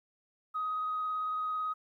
sine tone with vibrato, 1256 Hz, D#6, 16 cents sharp, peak -30 dBFS, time 0.54-1.74 s, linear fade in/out 20 ms, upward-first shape sine, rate 18 Hz, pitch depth 10 cents each way, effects tanh soft clip ceiling -26 dBFS + 12-bit

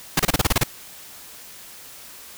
pink noise bursts, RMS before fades -17 dBFS, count 9, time 0.17-0.636 s, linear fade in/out 5 ms, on 26 ms, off 29 ms, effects white hiss -42 dBFS RMS until 2.37 s

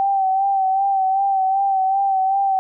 sine tone with vibrato, 775 Hz, G5, 20 cents flat, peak -15 dBFS, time 0-2.59 s, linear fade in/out 0 ms, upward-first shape sine, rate 2.6 Hz, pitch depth 38 cents each way, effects none

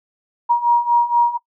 sine beating tone pair, 948 / 952.2 Hz, A#5 / A#5, +29 / +37 cents, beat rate 4.2 Hz, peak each -17 / -14 dBFS, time 0.49-1.38 s, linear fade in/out 20 ms, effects noise-tail reverb RT60 0.1 s tail -22 dB re dry

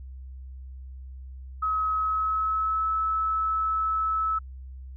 sine tone with pitch glide, 1279 to 1302.9 Hz, D#6 to E6, +47 to -21 cents, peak -23 dBFS, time 1.62-4.39 s, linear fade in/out 10 ms, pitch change +32 cents, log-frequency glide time 1.93-2.9 s, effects added 65 Hz sine -38 dBFS peak until 4.96 s

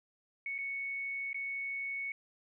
sine tone with dropouts, 2217 Hz, C#7, in tune, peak -35 dBFS, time 0.46-2.12 s, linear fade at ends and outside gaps 2 ms, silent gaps 0.581-0.586 / 1.331-1.344 s, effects none

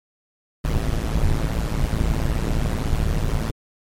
brown noise with amplitude modulation, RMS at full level -17 dBFS, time 0.64-3.51 s, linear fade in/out 10 ms, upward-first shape sine, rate 111 Hz, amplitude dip 90%, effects MP3 64 kbps

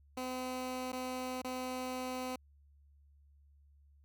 15% pulse tone with dropouts, 255.2 Hz, C4, 43 cents flat, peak -31 dBFS, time 0.17-2.36 s, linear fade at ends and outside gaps 5 ms, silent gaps 0.92-0.928 / 1.418-1.444 s, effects added 71 Hz sine -61 dBFS peak until 4.04 s

